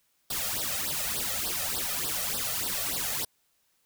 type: noise with flanger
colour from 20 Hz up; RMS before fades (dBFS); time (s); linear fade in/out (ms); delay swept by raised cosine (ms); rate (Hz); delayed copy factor
white; -31; 0.3-3.25; 5; 0.21 to 1.61; 3.4; +1
effects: white hiss -71 dBFS RMS until 3.85 s